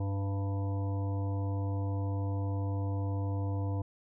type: harmonic tone with a mistuned harmonic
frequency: 98.2 Hz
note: G2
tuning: 4 cents sharp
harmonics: 1 / 3 / 5 / 7 / 9 / 10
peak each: -30 / -40 / -44 / -47 / -49 / -50 dBFS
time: 0-3.82 s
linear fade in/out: 5 ms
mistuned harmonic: 5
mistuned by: +23 cents
effects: none